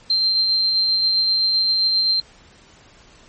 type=tone with tremolo; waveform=sine; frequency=4147 Hz; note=C8; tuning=16 cents flat; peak=-14 dBFS; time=0.1-2.2 s; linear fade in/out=2 ms; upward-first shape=triangle; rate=7.6 Hz; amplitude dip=25%; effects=pink hiss -49 dBFS RMS until 3.28 s + MP3 32 kbps